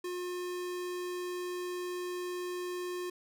square tone, 358.2 Hz, F4, 44 cents sharp, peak -36 dBFS, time 0.04-3.1 s, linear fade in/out 5 ms, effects none

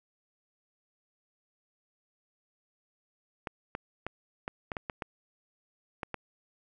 clicks, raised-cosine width 0.5 ms, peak -19 dBFS, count 10, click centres 3.472 / 3.751 / 4.066 / 4.479 / 4.718 / 4.768 / 4.898 / 5.022 / 6.032 / 6.143 s, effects none

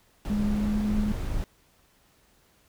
brown noise, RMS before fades -30 dBFS, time 0.25-1.44 s, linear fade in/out 0 ms
sine tone with pitch glide, 207.7 to 210.2 Hz, G#3 to G#3, 0 to +21 cents, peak -24 dBFS, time 0.3-1.12 s, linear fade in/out 0 ms, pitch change +21 cents, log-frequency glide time 0.45-0.81 s
effects pink hiss -63 dBFS RMS until 2.68 s

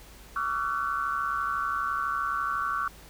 sine tone cluster, 1133 / 1205 / 1360 / 1494 Hz, C#6 / D6 / F6 / F#6, +37 / +44 / -46 / +16 cents, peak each -30 / -36 / -31 / -34 dBFS, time 0.36-2.88 s, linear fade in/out 2 ms, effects added 50 Hz sine -51 dBFS peak until 3.09 s + pink hiss -51 dBFS RMS until 3.09 s

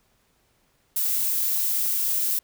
violet noise, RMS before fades -24 dBFS, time 0.96-2.39 s, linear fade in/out 5 ms, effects pink hiss -66 dBFS RMS until 2.43 s

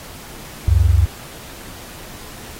sine tone pair together, 68.66 / 91.2 Hz, C#2 / F#2, -16 / -24 cents, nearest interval perfect fourth, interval 492 cents, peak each -13 dBFS, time 0.68-1.06 s, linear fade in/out 0 ms, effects pink hiss -37 dBFS RMS until 2.59 s + AAC 48 kbps

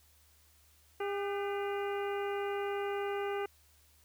harmonic tone with a mistuned harmonic, 402.6 Hz, G4, 46 cents sharp, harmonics 1 / 2 / 3 / 4 / 5 / 6 / 7, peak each -34 / -40 / -44 / -46 / -48 / -50 / -51 dBFS, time 1-3.46 s, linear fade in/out 5 ms, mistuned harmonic 4, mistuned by -80 cents, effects added 75 Hz sine -66 dBFS peak until 4.04 s + white hiss -66 dBFS RMS until 4.04 s

